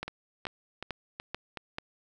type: two click trains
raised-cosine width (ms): 0.3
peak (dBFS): -18 / -21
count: 5 / 5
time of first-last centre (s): 0.03-1.784 / 0.08-1.573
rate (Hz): 2.28 / 2.68
effects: 10-bit